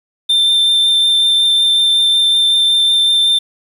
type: tone with vibrato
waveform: triangle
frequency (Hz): 3575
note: A7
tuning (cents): +27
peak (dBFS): -8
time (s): 0.29-3.39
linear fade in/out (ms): 10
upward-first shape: sine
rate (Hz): 5.4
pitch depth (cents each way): 9
effects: 7-bit